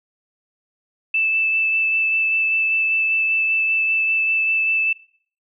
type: tone with vibrato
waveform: sine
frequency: 2637 Hz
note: E7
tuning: in tune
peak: -16 dBFS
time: 1.14-4.93 s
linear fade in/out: 5 ms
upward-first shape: sine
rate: 5.1 Hz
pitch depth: 8 cents each way
effects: noise-tail reverb RT60 0.5 s tail -20 dB re dry